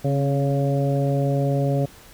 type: harmonic tone with a mistuned harmonic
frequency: 140 Hz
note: C#3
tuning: 18 cents sharp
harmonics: 1 / 2 / 3 / 4 / 5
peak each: -20 / -27 / -29 / -26 / -32 dBFS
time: 0.04-1.86 s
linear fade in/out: 10 ms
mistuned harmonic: 2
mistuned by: -42 cents
effects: pink hiss -47 dBFS RMS until 2.13 s